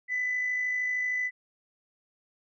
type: tone with amplitude modulation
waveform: sine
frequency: 1998 Hz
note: B6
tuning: 20 cents sharp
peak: -24 dBFS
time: 0.08-1.31 s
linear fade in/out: 50 ms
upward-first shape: sine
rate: 53.1 Hz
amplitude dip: 35%
effects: tanh soft clip ceiling -22 dBFS